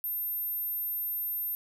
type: tone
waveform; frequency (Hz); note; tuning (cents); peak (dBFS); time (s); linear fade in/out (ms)
sine; 13220; G#9; -9; -30; 0.04-1.55; 0
effects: none